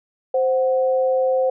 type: tone pair together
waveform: sine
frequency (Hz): 522 / 740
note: C5 / F#5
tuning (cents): -4 / 0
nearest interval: tritone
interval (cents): 604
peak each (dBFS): -16 / -25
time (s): 0.34-1.5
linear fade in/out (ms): 5
effects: none